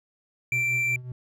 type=tone; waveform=triangle; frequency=2349 Hz; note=D7; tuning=in tune; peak=-21 dBFS; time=0.52-0.96 s; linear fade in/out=2 ms
type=tone with tremolo; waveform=triangle; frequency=125.3 Hz; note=B2; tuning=25 cents sharp; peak=-28 dBFS; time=0.52-1.12 s; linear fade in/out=2 ms; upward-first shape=triangle; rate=5.4 Hz; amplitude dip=75%
effects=none